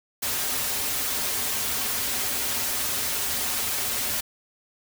white noise with comb filter, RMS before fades -27 dBFS, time 0.22-4.21 s, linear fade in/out 10 ms, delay 6 ms, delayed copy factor -0.7, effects none

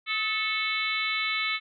harmonic tone with a mistuned harmonic, 440 Hz, A4, in tune, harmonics 3 / 4 / 5 / 6 / 7 / 8 / 9, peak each -34 / -39 / -28 / -37 / -38 / -35 / -35 dBFS, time 0.06-1.6 s, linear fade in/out 50 ms, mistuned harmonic 3, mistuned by -54 cents, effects none

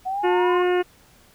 sine exponential sweep, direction up, 736 to 1100 Hz, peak -23 dBFS, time 0.05-0.64 s, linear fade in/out 20 ms
harmonic tone, 359.2 Hz, F4, 49 cents sharp, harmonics 1 / 2 / 3 / 4 / 5 / 6 / 7 / 8, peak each -18 / -27 / -33 / -32 / -33 / -38 / -39 / -38 dBFS, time 0.23-0.83 s, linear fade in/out 20 ms
effects pink hiss -54 dBFS RMS until 1.34 s

